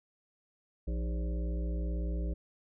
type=harmonic tone with a mistuned harmonic; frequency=58.27 Hz; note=A#1; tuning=in tune; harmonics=1 / 3 / 5 / 7 / 9 / 10; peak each=-31 / -41 / -45 / -48 / -50 / -51 dBFS; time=0.87-2.34 s; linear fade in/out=10 ms; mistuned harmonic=5; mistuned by=+120 cents; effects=none